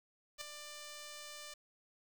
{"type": "tone with ADSR envelope", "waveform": "5% pulse", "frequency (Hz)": 593, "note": "D5", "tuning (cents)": 17, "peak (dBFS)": -28, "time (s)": [0.38, 1.54], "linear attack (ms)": 32, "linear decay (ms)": 5, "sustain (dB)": -8, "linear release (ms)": 6, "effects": ["9-bit"]}